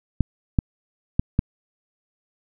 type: clicks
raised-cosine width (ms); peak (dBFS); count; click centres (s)
5; -5; 4; 0.207 / 0.588 / 1.195 / 1.391
effects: none